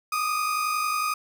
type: tone pair together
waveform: 35% pulse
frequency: 1193.5 / 1244.5 Hz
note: D6 / D#6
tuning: +28 / 0 cents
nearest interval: minor second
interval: 72 cents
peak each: -30 / -23 dBFS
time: 0.12-1.14 s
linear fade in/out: 5 ms
effects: none